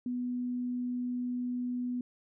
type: tone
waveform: sine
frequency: 246.9 Hz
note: B3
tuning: in tune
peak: -31 dBFS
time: 0.06-2.01 s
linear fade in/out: 2 ms
effects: none